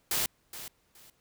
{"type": "noise with echo", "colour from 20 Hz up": "white", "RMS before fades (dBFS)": -29, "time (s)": [0.11, 0.26], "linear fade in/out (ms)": 2, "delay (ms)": 420, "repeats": 2, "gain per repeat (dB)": -13, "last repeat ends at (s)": 1.1, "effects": ["pink hiss -70 dBFS RMS until 1.2 s"]}